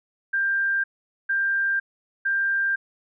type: tone bursts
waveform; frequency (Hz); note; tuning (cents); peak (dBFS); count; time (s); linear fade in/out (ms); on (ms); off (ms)
sine; 1588; G6; +22; -20; 3; 0.33-2.76; 10; 510; 450
effects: none